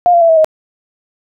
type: tone with pitch steps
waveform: sine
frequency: 707 / 686.5 / 666.5 / 647.2 / 628.4 Hz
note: F5 / F5 / E5 / E5 / D#5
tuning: +21 / -30 / +19 / -32 / +17 cents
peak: -5 dBFS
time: 0.06-0.445 s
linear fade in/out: 0 ms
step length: 77 ms
effects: none